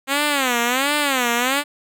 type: tone with vibrato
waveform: 5% pulse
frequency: 264.4 Hz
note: C4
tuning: 18 cents sharp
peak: -6 dBFS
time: 0.07-1.64 s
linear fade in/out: 50 ms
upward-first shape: sine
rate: 1.4 Hz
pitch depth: 200 cents each way
effects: none